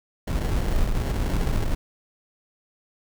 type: noise with sample-and-hold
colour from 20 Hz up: brown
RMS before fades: -23 dBFS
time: 0.27-1.75 s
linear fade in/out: 10 ms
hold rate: 1225 Hz
effects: none